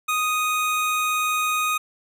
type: tone pair together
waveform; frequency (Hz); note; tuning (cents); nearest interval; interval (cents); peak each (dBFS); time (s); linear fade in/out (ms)
square; 1244.5 / 2489; D#6 / D#7; 0 / 0; octave; 1200; -23 / -26; 0.08-1.78; 10
effects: none